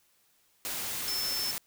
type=tone in noise; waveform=sine; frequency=5300 Hz; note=E8; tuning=9 cents sharp; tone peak=-31 dBFS; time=1.08-1.51 s; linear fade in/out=0 ms; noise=white; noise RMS=-35 dBFS; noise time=0.65-1.58 s; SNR=+1 dB; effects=white hiss -68 dBFS RMS until 1.66 s